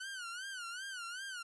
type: tone with vibrato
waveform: sawtooth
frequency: 1480 Hz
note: F#6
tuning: in tune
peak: -38 dBFS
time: 0-1.43 s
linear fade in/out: 10 ms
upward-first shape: sine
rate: 2.6 Hz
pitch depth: 140 cents each way
effects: resampled to 24000 Hz